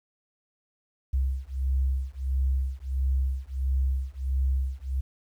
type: beating tone pair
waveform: sine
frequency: 65.41 / 66.91 Hz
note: C2 / C2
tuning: 0 / +39 cents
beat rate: 1.5 Hz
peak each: -27 dBFS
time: 1.13-5.01 s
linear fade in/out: 10 ms
effects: 10-bit